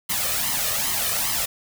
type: noise with flanger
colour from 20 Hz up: white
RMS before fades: -24 dBFS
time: 0.09-1.46 s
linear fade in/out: 10 ms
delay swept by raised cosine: 0.97 to 1.69 ms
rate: 2.5 Hz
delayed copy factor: +0.7
effects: none